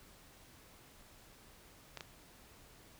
clicks, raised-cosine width 0.2 ms, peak -26 dBFS, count 2, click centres 1.973 / 2.008 s, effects pink hiss -60 dBFS RMS until 2.99 s

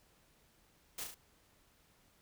white noise with echo, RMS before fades -42 dBFS, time 0.98-1.04 s, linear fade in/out 5 ms, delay 35 ms, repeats 3, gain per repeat -4 dB, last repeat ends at 1.145 s, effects pink hiss -69 dBFS RMS until 2.21 s

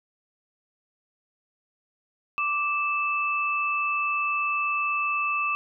sine tone pair together, 1172.4 / 2632 Hz, D6 / E7, -3 / -3 cents, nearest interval octave + major second, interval 1400 cents, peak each -26 dBFS, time 2.38-5.55 s, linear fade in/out 0 ms, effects none

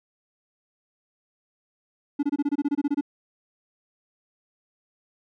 triangle tone bursts, 287.7 Hz, D4, 36 cents flat, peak -18 dBFS, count 13, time 2.19-3.011 s, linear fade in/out 10 ms, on 41 ms, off 24 ms, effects none

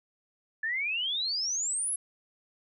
sine exponential sweep, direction up, 1723 to 11120 Hz, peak -28 dBFS, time 0.63-1.96 s, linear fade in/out 5 ms, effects none

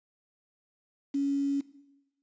sine tone with quantisation, 279.7 Hz, C#4, 16 cents sharp, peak -25 dBFS, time 1.14-1.61 s, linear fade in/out 10 ms, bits 8, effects noise-tail reverb RT60 0.9 s tail -17 dB re dry + resampled to 16000 Hz

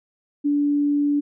sine tone, 289.5 Hz, D4, 25 cents flat, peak -17 dBFS, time 0.44-1.21 s, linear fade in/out 20 ms, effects none

